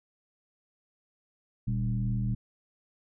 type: tone with frequency modulation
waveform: sine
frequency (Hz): 119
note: A#2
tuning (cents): +36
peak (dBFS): -26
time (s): 1.67-2.35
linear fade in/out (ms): 10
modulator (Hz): 77.8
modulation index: 0.94
effects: none